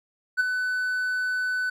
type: tone with ADSR envelope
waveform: triangle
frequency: 1500 Hz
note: F#6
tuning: 23 cents sharp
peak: -14 dBFS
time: 0.37-1.7 s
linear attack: 31 ms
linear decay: 16 ms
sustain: -8 dB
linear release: 7 ms
effects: tanh soft clip ceiling -12 dBFS